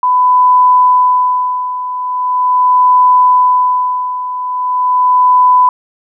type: tone with tremolo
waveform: sine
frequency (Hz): 1000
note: B5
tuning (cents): +21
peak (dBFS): -4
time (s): 0.03-5.69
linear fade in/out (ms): 2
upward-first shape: sine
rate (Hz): 0.41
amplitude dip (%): 75
effects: none